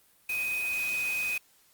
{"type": "tone in noise", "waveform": "sine", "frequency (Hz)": 2506, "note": "D#7", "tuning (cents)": 12, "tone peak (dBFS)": -28, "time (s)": [0.29, 1.38], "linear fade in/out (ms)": 5, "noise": "white", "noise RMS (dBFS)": -40, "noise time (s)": [0.29, 1.38], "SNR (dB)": 9, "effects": ["white hiss -63 dBFS RMS until 1.73 s", "Opus 32 kbps"]}